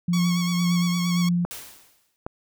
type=tone with tremolo; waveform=sine; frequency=174.61 Hz; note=F3; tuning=in tune; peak=-18 dBFS; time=0.08-1.45 s; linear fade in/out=5 ms; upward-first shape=sine; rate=1.9 Hz; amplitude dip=35%
type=tone with vibrato; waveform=10% pulse; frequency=1108.7 Hz; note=C#6; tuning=in tune; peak=-21 dBFS; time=0.13-1.29 s; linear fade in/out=5 ms; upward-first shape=sine; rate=8.7 Hz; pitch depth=40 cents each way
type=clicks; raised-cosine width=1 ms; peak=-16 dBFS; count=2; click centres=1.45 / 2.265 s
type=noise with exponential decay; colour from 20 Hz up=white; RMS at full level=-34 dBFS; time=1.51-2.16 s; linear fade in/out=0 ms; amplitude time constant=140 ms
effects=none